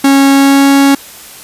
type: tone with pitch glide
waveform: 45% pulse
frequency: 274.9 to 277 Hz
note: C#4 to C#4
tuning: -14 to -1 cents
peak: -4 dBFS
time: 0.04-0.95 s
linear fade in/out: 5 ms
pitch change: +13 cents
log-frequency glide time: 0.31-0.68 s
effects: white hiss -32 dBFS RMS until 1.43 s + resampled to 32000 Hz